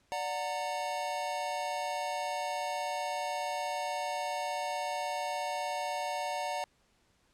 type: chord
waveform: square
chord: D augmented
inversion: none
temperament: just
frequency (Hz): 587.3 / 734.2 / 917.7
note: D5 / F#5 / A#5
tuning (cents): 0 / -14 / -27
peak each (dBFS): -39 / -37 / -38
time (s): 0.12-6.64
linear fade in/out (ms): 0
effects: pink hiss -70 dBFS RMS until 7.33 s + low-pass 9000 Hz 12 dB/octave